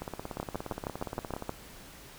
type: two click trains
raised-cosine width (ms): 1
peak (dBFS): -22 / -18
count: 25 / 8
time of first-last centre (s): 0.02-1.424 / 0.4-1.494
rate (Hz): 17.1 / 6.4
effects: pink hiss -50 dBFS RMS until 2.18 s